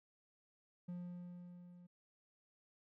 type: tone with level ramp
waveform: triangle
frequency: 176.8 Hz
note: F3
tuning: 22 cents sharp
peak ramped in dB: -40 to -55 dBFS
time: 0.88-1.87 s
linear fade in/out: 10 ms
effects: none